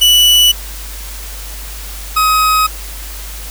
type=tone pair in turn; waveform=40% pulse; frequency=2960 / 1264.8 Hz; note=F#7 / D#6; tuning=0 / +28 cents; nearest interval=octave + minor third; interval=1472 cents; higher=first; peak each=-5 / -8 dBFS; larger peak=first; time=0.01-0.52 / 2.16-2.67 s; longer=neither; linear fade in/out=10 ms; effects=added 50 Hz sine -26 dBFS peak until 3.5 s + white hiss -30 dBFS RMS until 3.5 s